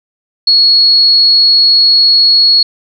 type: tone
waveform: sine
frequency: 4341 Hz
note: C#8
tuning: 37 cents flat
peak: -4 dBFS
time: 0.47-2.63 s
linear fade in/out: 5 ms
effects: none